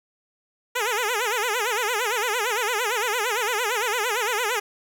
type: tone with vibrato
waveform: 10% pulse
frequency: 454.7 Hz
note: A#4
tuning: 43 cents flat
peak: -14 dBFS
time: 0.75-4.6 s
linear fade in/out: 10 ms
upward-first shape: sine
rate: 8.8 Hz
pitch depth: 190 cents each way
effects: none